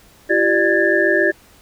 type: tone cluster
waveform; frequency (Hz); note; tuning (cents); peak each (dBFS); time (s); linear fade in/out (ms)
sine; 338.8 / 386.3 / 597 / 1660 / 1774; E4 / G4 / D5 / G#6 / A6; +48 / -25 / +28 / -1 / +14; -19; 0.29-1.32; 20
effects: pink hiss -49 dBFS RMS until 1.61 s